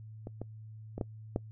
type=clicks; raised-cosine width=2 ms; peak=-27 / -25 / -24 / -19 / -17 dBFS; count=5; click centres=0.271 / 0.416 / 0.98 / 1.012 / 1.361 s; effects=noise-tail reverb RT60 0.1 s tail -23 dB re dry + added 109 Hz sine -45 dBFS peak until 1.51 s